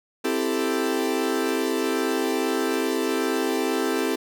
40% pulse chord, A minor seventh, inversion first, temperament equal, 261.6 / 329.6 / 392 / 440 Hz, C4 / E4 / G4 / A4, 0 / 0 / 0 / 0 cents, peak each -27 dBFS, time 0.24-4.16 s, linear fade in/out 10 ms, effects none

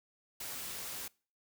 white noise, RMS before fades -42 dBFS, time 0.4-1.08 s, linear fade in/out 5 ms, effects noise-tail reverb RT60 0.4 s tail -25 dB re dry

